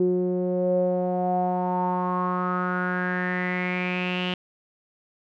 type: tone with low-pass filter sweep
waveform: sawtooth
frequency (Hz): 180.9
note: F#3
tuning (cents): -39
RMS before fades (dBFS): -25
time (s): 0-4.34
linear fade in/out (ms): 2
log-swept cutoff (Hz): 380 to 3000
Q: 7.6
effects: none